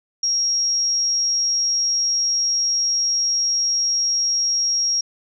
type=tone; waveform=sine; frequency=5600 Hz; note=F8; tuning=4 cents sharp; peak=-17 dBFS; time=0.23-5.01 s; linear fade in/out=5 ms; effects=none